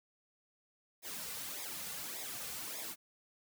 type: noise with flanger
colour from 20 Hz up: white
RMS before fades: -43 dBFS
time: 1.02-2.96 s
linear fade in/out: 50 ms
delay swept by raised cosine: 0.67 to 3.17 ms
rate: 1.7 Hz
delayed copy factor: -0.75
effects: none